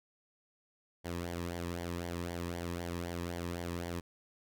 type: tone with flanger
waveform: sawtooth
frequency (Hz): 86.4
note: F2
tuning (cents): -18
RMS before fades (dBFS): -39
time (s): 1.04-4.01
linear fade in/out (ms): 20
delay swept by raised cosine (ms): 0.76 to 1.42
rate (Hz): 3.9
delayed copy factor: -0.65
effects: none